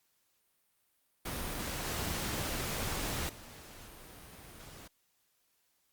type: noise with level steps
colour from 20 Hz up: pink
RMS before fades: -38 / -36 / -51 dBFS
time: 1.25-4.88 s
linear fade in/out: 10 ms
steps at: 1.85 / 3.29 s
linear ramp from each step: 2 ms
effects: white hiss -75 dBFS RMS until 5.92 s + Opus 48 kbps